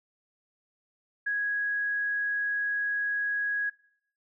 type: tone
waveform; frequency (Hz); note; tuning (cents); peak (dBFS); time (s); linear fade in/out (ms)
sine; 1660; G#6; -1; -26; 1.26-3.7; 10
effects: noise-tail reverb RT60 0.7 s tail -23 dB re dry